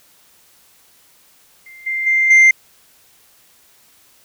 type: tone with level steps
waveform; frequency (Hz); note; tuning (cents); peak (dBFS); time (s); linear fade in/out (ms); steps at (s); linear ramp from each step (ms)
sine; 2093; C7; 0; -37 / -18 / -11 / -3; 1.66-2.51; 5; 1.86 / 2.06 / 2.3; 10
effects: tanh soft clip ceiling -5 dBFS + white hiss -52 dBFS RMS until 4.24 s

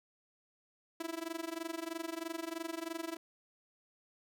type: tone with amplitude modulation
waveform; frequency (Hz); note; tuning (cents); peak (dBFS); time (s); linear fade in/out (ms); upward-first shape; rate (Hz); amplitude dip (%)
sawtooth; 330.1; E4; +2; -31; 1-3.17; 5; sine; 23.1; 90
effects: none

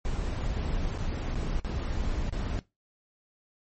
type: noise with dropouts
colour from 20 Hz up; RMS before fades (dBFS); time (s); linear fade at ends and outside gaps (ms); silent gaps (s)
brown; -30; 0.05-2.59; 0; 0.977-0.985 / 1.346-1.356 / 1.598-1.647 / 2.295-2.326
effects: noise-tail reverb RT60 0.2 s tail -18 dB re dry + MP3 32 kbps

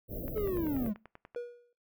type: band-stop noise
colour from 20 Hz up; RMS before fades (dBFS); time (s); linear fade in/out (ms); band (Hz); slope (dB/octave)
pink; -38; 0.08-0.92; 50; 640 to 13000; 96
type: click train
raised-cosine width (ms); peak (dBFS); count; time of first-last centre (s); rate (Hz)
0.5; -33; 12; 0.28-1.348; 10.3
type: linear sweep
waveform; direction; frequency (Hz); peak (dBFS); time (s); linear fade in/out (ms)
triangle; down; 440 to 197.8; -28; 0.35-0.94; 20
type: tone with exponential decay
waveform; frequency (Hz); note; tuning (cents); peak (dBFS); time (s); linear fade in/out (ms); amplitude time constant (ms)
triangle; 481.5; B4; -44; -30; 1.36-1.73; 2; 80
effects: noise-tail reverb RT60 0.3 s tail -23 dB re dry

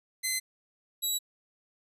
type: tone pair in turn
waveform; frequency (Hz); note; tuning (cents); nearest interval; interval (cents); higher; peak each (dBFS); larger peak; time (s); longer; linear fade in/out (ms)
10% pulse; 2052 / 3899; C7 / B7; -34 / -23; major seventh; 1111; second; -19; neither; 0.23-0.4 / 1.02-1.19; neither; 20
effects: resampled to 32000 Hz

